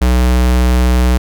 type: tone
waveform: square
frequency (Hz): 62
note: B1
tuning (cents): +7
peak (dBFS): -9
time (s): 0.01-1.18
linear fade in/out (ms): 10
effects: none